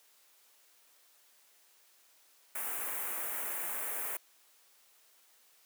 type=band-stop noise; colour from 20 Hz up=white; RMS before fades=-37 dBFS; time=2.55-4.17 s; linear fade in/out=5 ms; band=2300 to 9200 Hz; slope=24 dB/octave; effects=white hiss -65 dBFS RMS until 5.65 s + high-pass 400 Hz 12 dB/octave